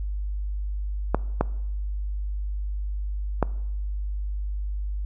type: clicks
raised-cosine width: 1 ms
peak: -6 dBFS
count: 3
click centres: 1.146 / 1.41 / 3.427 s
effects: noise-tail reverb RT60 0.9 s tail -21 dB re dry + added 50 Hz sine -26 dBFS peak until 5.05 s